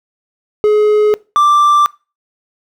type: tone pair in turn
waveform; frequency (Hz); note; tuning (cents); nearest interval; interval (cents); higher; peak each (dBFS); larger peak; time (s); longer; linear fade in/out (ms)
triangle; 422.4 / 1176.6; G#4 / D6; +29 / +3; octave + tritone; 1774; second; -5; neither; 0.64-1.14 / 1.36-1.86; neither; 0
effects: noise-tail reverb RT60 0.3 s tail -22 dB re dry